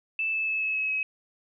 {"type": "tone with pitch steps", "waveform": "sine", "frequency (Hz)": [2637, 2620, 2604, 2587, 2571, 2555], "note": ["E7", "E7", "E7", "E7", "E7", "D#7"], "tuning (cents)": [0, -11, -22, -33, -44, 45], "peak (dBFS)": -25, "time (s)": [0.19, 1.03], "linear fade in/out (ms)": 2, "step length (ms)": 140, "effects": []}